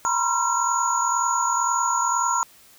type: tone cluster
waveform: sine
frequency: 943 / 985 / 1054 / 1363 / 6800 Hz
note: A#5 / B5 / C6 / F6 / G#8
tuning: +20 / -5 / +12 / -43 / +40 cents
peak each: -26 dBFS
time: 0.05-2.43 s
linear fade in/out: 0 ms
effects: white hiss -52 dBFS RMS until 2.78 s